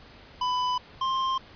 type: tone pair in turn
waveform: square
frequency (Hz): 998 / 1054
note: B5 / C6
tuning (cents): +18 / +12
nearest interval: minor second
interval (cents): 94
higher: second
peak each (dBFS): -25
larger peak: neither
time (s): 0.41-0.78 / 1.01-1.38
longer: neither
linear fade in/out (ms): 5
effects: pink hiss -50 dBFS RMS until 1.55 s + resampled to 11025 Hz